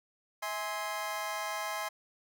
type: chord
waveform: 25% pulse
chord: E augmented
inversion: none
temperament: equal with one note detuned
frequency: 646.1 / 830.6 / 1046.5 Hz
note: E5 / G#5 / B#5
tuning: -35 / 0 / 0 cents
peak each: -36 / -35 / -34 dBFS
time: 0.42-1.89 s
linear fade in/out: 10 ms
effects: none